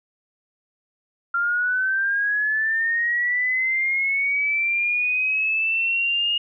sine linear sweep, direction up, 1380 to 2859 Hz, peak -19 dBFS, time 1.34-6.38 s, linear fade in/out 5 ms, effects none

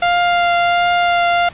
sawtooth tone with vibrato, 698.5 Hz, F5, in tune, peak -8 dBFS, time 0.02-1.49 s, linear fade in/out 5 ms, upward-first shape triangle, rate 1.4 Hz, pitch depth 12 cents each way, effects pink hiss -38 dBFS RMS until 1.53 s + resampled to 8000 Hz

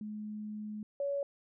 sine tone pair in turn, 212 / 562.9 Hz, G#3 / C#5, +36 / +26 cents, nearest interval octave + perfect fourth, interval 1690 cents, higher second, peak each -38 / -31 dBFS, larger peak second, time 0.01-0.83 / 1-1.23 s, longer first, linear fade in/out 2 ms, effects none

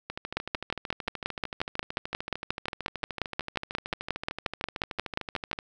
two click trains, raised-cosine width 0.3 ms, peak -11 / -18 dBFS, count 30 / 74, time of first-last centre 0.37-5.53 / 0.1-5.589 s, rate 5.62 / 13.3 Hz, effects none

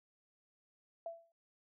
sine tone with exponential decay, 669 Hz, E5, 25 cents sharp, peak -37 dBFS, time 1.06-1.32 s, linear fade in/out 2 ms, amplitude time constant 55 ms, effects none

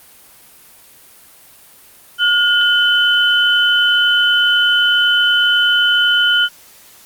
sine tone pair together, 1433 / 3036 Hz, F6 / F#7, +44 / +44 cents, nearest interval octave + minor second, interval 1300 cents, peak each -13 dBFS, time 2.18-6.49 s, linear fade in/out 50 ms, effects white hiss -44 dBFS RMS until 7.05 s + Opus 32 kbps

